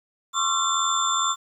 sine tone cluster, 1067 / 1149 / 1354 / 3525 / 7240 Hz, C6 / D6 / E6 / A7 / A8, +34 / -38 / +46 / +2 / +48 cents, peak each -27 dBFS, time 0.33-1.36 s, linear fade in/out 50 ms, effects 9-bit

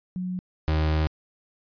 sine / 35% pulse tone pair in turn, 182.5 / 77.83 Hz, F#3 / D#2, -24 / +1 cents, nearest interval octave + minor third, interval 1475 cents, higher first, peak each -27 / -19 dBFS, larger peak second, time 0.16-0.39 / 0.68-1.07 s, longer second, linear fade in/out 0 ms, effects resampled to 11025 Hz

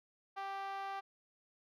5% pulse tone with band-pass filter, 392 Hz, G4, in tune, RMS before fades -42 dBFS, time 0.36-1.01 s, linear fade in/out 20 ms, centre 890 Hz, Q 3.7, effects none

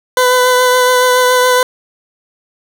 20% pulse tone with vibrato, 502 Hz, B4, 28 cents sharp, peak -3 dBFS, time 0.17-1.63 s, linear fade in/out 2 ms, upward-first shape triangle, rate 7.1 Hz, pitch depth 19 cents each way, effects none

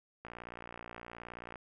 click train, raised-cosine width 0.5 ms, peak -30 dBFS, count 78, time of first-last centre 0.25-1.557 s, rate 58.9 Hz, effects none

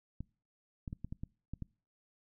clicks, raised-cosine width 5 ms, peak -28 dBFS, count 8, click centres 0.206 / 0.878 / 0.929 / 1.046 / 1.125 / 1.235 / 1.536 / 1.623 s, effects noise-tail reverb RT60 0.4 s tail -25 dB re dry

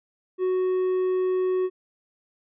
triangle tone, 370 Hz, F#4, in tune, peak -19 dBFS, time 0.38-1.7 s, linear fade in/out 50 ms, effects resampled to 8000 Hz

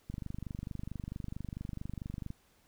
click train, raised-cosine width 5 ms, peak -27 dBFS, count 55, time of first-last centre 0.1-2.304 s, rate 24.5 Hz, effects pink hiss -68 dBFS RMS until 2.67 s

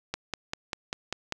click train, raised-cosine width 0.2 ms, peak -13 dBFS, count 7, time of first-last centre 0.14-1.323 s, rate 5.07 Hz, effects none

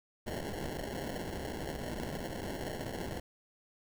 blue noise with sample-and-hold, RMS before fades -39 dBFS, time 0.26-3.2 s, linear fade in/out 5 ms, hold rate 1225 Hz, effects none

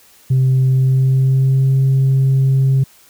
sine tone with pitch glide, 130.81 to 134.02 Hz, C3 to C3, 0 to +42 cents, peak -8 dBFS, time 0.3-2.84 s, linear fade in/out 10 ms, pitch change +42 cents, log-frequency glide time 0.68-1.72 s, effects tanh soft clip ceiling -8 dBFS + white hiss -48 dBFS RMS until 3.09 s

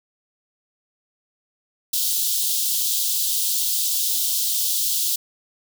white high-pass noise, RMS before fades -22 dBFS, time 1.93-5.16 s, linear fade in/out 5 ms, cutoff 3200 Hz, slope 48 dB/octave, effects none

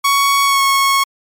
sawtooth tone with pitch glide, 1116 to 1098.7 Hz, C#6 to C#6, +11 to -16 cents, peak -7 dBFS, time 0.04-1.04 s, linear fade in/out 10 ms, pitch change -27 cents, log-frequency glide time 0.45-0.61 s, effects MP3 64 kbps

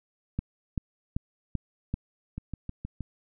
two click trains, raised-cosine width 5 ms, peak -16 / -22 dBFS, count 5 / 5, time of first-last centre 0.39-1.94 / 2.38-3.007 s, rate 2.58 / 6.38 Hz, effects none

